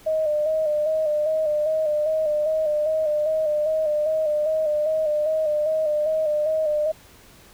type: tone with vibrato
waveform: sine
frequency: 615 Hz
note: D#5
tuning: 20 cents flat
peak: -19 dBFS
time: 0.06-6.92 s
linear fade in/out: 10 ms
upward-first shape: square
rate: 2.5 Hz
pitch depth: 40 cents each way
effects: pink hiss -50 dBFS RMS until 7.53 s